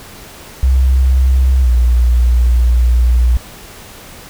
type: tone with pitch glide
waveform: sine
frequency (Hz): 65 to 60.3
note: C2 to B1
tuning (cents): -11 to -41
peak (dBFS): -7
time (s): 0.63-3.37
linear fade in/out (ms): 0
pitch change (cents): -130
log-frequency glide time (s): 1.63-1.68
effects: pink hiss -35 dBFS RMS until 4.29 s